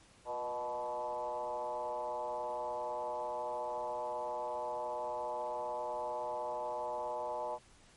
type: tone with frequency modulation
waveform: sine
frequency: 740 Hz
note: F#5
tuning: in tune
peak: -35 dBFS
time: 0.25-7.59 s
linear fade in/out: 50 ms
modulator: 127 Hz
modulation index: 2
effects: pink hiss -62 dBFS RMS until 7.96 s + MP3 48 kbps